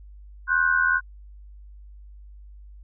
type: tone cluster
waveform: sine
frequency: 1061 / 1467 / 1549 Hz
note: C6 / F#6 / G6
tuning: +24 / -15 / -21 cents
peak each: -27 / -20 / -23 dBFS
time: 0.47-1.01 s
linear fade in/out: 50 ms
effects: added 50 Hz sine -42 dBFS peak until 2.83 s